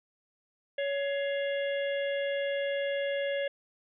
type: harmonic tone with a mistuned harmonic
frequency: 560 Hz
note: C#5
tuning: 18 cents sharp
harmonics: 1 / 3 / 4 / 5 / 6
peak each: -29 / -39 / -41 / -43 / -45 dBFS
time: 0.78-3.48 s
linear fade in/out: 5 ms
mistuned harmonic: 4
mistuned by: -110 cents
effects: none